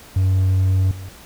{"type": "tone with level steps", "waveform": "triangle", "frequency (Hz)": 94.4, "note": "F#2", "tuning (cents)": 35, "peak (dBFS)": [-11, -28], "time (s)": [0.16, 1.09], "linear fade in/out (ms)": 5, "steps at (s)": 0.91, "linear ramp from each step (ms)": 2, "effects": ["tanh soft clip ceiling -7 dBFS", "pink hiss -43 dBFS RMS until 1.25 s"]}